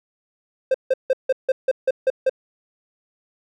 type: tone bursts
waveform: triangle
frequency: 523.3 Hz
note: C5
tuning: in tune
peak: -12 dBFS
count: 9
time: 0.71-2.296 s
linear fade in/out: 5 ms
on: 34 ms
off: 160 ms
effects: none